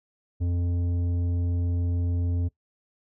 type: tone with tanh clipping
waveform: sine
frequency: 87.31 Hz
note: F2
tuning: in tune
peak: -25 dBFS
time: 0.4-2.49 s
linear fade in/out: 20 ms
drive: 10 dB
effects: noise-tail reverb RT60 0.1 s tail -18 dB re dry